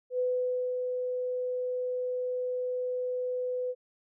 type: tone with ADSR envelope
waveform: sine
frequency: 501 Hz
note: B4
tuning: 25 cents sharp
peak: -25 dBFS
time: 0.1-3.75 s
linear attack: 89 ms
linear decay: 560 ms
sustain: -4 dB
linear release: 48 ms
effects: none